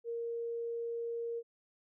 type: tone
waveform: sine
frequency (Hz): 466.2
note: A#4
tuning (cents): 0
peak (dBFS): -35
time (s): 0.04-1.43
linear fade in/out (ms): 50
effects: none